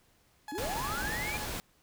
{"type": "tone with tremolo", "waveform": "30% pulse", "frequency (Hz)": 846, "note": "G#5", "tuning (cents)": 32, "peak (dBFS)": -36, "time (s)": [0.48, 1.46], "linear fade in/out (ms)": 2, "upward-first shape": "square", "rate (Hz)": 14, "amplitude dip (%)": 50}
{"type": "linear sweep", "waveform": "sine", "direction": "up", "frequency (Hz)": [264.9, 2426], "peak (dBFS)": -35, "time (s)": [0.52, 1.37], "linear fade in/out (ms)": 2}
{"type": "noise", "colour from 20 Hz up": "pink", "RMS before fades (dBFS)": -37, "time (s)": [0.58, 1.6], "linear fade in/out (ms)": 0}
{"effects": ["pink hiss -67 dBFS RMS until 1.82 s"]}